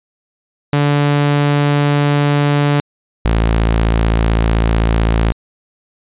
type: tone pair in turn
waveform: sawtooth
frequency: 144.8 / 55.76 Hz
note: D3 / A1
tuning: -24 / +24 cents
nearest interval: octave + perfect fourth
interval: 1652 cents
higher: first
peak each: -7 dBFS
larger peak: neither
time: 0.73-2.8 / 3.25-5.32 s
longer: neither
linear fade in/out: 0 ms
effects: resampled to 8000 Hz